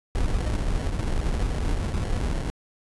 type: noise with sample-and-hold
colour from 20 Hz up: brown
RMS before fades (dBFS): -25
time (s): 0.15-2.5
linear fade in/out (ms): 0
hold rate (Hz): 1225
effects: resampled to 24000 Hz